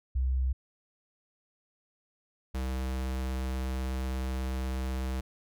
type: tone pair in turn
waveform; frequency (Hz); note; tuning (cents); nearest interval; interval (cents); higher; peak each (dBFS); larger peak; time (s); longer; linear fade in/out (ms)
sine / square; 64.5 / 64.87; C2 / C2; -24 / -14; unison; 10; second; -25 / -31; first; 0.15-0.53 / 2.54-5.21; second; 10
effects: none